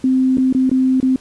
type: tone with dropouts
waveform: sine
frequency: 260 Hz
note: C4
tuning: 11 cents flat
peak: -11 dBFS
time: 0.04-1.16 s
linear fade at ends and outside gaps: 2 ms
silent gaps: 0.372-0.381 / 0.527-0.548 / 0.695-0.714 / 1.002-1.028 s
effects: pink hiss -46 dBFS RMS until 1.2 s + resampled to 24000 Hz